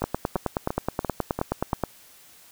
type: two click trains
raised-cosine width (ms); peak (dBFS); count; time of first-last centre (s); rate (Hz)
1; -9 / -13; 18 / 6; 0.04-1.837 / 0.02-1.732; 9.46 / 2.92
effects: white hiss -52 dBFS RMS until 2.51 s